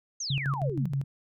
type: exponential sweep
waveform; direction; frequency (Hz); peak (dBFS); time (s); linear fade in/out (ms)
sine; down; 6720 to 130; -31; 0.2-0.93; 5
type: tone with tremolo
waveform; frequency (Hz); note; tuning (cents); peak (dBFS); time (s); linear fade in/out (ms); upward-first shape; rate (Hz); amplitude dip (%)
sine; 137.4; C#3; -15; -25; 0.3-1.04; 5; square; 6.3; 65
effects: none